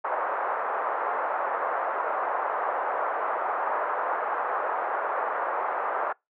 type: band-pass noise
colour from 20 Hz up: white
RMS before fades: -28 dBFS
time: 0.04-6.13 s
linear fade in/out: 10 ms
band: 530 to 1300 Hz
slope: 24 dB/octave
effects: noise-tail reverb RT60 0.2 s tail -26 dB re dry + low-pass 2000 Hz 12 dB/octave